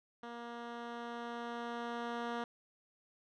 10% pulse tone with level ramp, 236.3 Hz, A#3, 24 cents sharp, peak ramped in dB -36 to -28 dBFS, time 0.23-2.44 s, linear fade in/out 2 ms, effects low-pass 3000 Hz 12 dB/octave

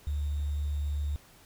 sine tone with sample-and-hold, 73 Hz, D2, 10 cents flat, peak -28 dBFS, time 0.07-1.16 s, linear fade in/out 0 ms, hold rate 3675 Hz, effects pink hiss -57 dBFS RMS until 1.45 s

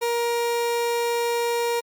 30% pulse tone, 471.7 Hz, A#4, 20 cents sharp, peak -19 dBFS, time 0.01-1.81 s, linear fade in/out 20 ms, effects Opus 48 kbps

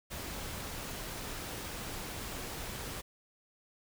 pink noise, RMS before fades -41 dBFS, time 0.1-3.02 s, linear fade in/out 20 ms, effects none

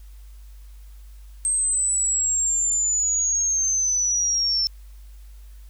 sine linear sweep, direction down, 8372 to 5340 Hz, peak -19 dBFS, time 1.45-4.67 s, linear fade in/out 0 ms, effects added 50 Hz sine -40 dBFS peak until 5.69 s + white hiss -59 dBFS RMS until 5.69 s

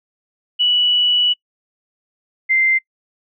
sine tone pair in turn, 2948 / 2085 Hz, F#7 / C7, -7 / -7 cents, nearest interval tritone, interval 600 cents, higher first, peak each -12 / -12 dBFS, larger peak neither, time 0.59-1.34 / 2.49-2.79 s, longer first, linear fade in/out 20 ms, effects noise-tail reverb RT60 0.1 s tail -26 dB re dry

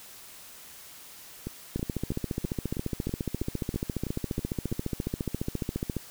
two click trains, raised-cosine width 3 ms, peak -20 / -16 dBFS, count 11 / 62, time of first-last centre 1.47-4.717 / 1.76-5.967 s, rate 3.08 / 14.5 Hz, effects white hiss -48 dBFS RMS until 6.1 s

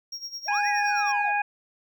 triangle tone with tremolo, 5588 Hz, F8, in tune, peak -30 dBFS, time 0.12-1.12 s, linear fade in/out 5 ms, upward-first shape sine, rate 9.5 Hz, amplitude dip 80%
triangle linear two-way sweep, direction up then down, 535 to 2028 to 608 Hz, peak -31 dBFS, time 0.45-1.33 s, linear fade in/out 50 ms, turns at 0.68 s
harmonic tone, 823 Hz, G#5, 16 cents flat, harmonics 1 / 2 / 3, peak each -24 / -28 / -29 dBFS, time 0.48-1.42 s, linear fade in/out 5 ms
effects none

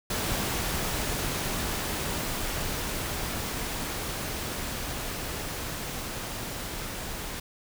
pink noise with level ramp, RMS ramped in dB -29 to -36 dBFS, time 0.1-7.4 s, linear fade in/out 5 ms, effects none

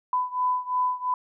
sine beating tone pair, 1000 / 1002.9 Hz, B5 / B5, +21 / +26 cents, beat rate 2.9 Hz, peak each -25 / -27 dBFS, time 0.13-1.14 s, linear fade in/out 2 ms, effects none

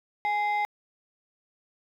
sine tone pair together, 830.6 / 2080 Hz, G#5 / C7, 0 / -11 cents, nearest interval octave + major third, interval 1589 cents, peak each -23 / -28 dBFS, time 0.25-0.65 s, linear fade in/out 0 ms, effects tanh soft clip ceiling -21 dBFS + 10-bit

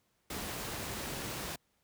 pink noise, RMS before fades -39 dBFS, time 0.3-1.56 s, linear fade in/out 5 ms, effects pink hiss -75 dBFS RMS until 1.83 s + high-pass 60 Hz 12 dB/octave

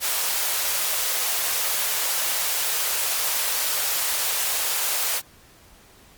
white high-pass noise, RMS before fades -24 dBFS, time 0-5.22 s, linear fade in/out 50 ms, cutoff 470 Hz, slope 24 dB/octave, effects pink hiss -52 dBFS RMS until 6.17 s + Opus 48 kbps

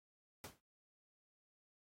pink noise with exponential decay, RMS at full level -45 dBFS, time 0.44-0.6 s, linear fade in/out 1 ms, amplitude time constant 34 ms, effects high-pass 80 Hz 12 dB/octave + AAC 48 kbps

